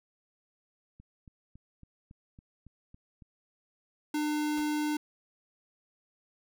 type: click train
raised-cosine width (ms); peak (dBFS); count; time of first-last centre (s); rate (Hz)
5; -39; 9; 1-3.222; 3.6
type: tone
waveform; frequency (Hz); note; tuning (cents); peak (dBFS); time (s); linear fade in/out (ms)
square; 300; D4; +37; -29; 4.14-4.97; 5
type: noise with exponential decay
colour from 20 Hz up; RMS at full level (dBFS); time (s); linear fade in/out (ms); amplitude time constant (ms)
pink; -43; 4.57-4.71; 5; 30
effects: none